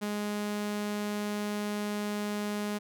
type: tone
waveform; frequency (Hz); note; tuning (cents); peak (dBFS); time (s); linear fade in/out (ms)
sawtooth; 207.7; G#3; 0; -27; 0.01-2.79; 20
effects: none